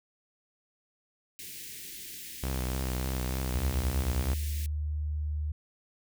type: band-stop noise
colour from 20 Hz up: white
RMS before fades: -43 dBFS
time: 1.39-4.66 s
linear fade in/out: 0 ms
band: 420 to 1800 Hz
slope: 48 dB/octave
type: tone with vibrato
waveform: sawtooth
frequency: 64.3 Hz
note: C2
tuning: 30 cents flat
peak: -26 dBFS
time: 2.43-4.34 s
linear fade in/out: 0 ms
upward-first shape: sine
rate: 3.4 Hz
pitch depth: 46 cents each way
type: tone with pitch glide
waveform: sine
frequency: 73.8 to 75.31 Hz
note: D2 to D2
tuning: +9 to +44 cents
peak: -29 dBFS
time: 3.55-5.52 s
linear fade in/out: 5 ms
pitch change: +35 cents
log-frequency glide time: 4.33-4.7 s
effects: none